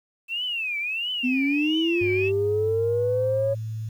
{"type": "tone with vibrato", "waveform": "sine", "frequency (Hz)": 2637, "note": "E7", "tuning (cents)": 0, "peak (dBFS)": -25, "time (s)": [0.28, 2.32], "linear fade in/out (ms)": 50, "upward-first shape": "triangle", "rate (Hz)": 1.5, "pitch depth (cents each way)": 250}
{"type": "linear sweep", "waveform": "sine", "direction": "up", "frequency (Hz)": [246.9, 557], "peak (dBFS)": -20, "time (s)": [1.23, 3.55], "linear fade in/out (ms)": 20}
{"type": "tone with pitch glide", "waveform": "sine", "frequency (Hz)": [100.5, 110.23], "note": ["G2", "A2"], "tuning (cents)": [44, 4], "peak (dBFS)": -28, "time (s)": [2.01, 3.89], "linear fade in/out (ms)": 5, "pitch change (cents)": 160, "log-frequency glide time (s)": [2.76, 3.22]}
{"effects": ["tanh soft clip ceiling -13 dBFS", "9-bit"]}